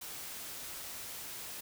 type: noise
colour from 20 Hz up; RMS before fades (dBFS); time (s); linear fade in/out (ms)
white; -44; 0.01-1.61; 10
effects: none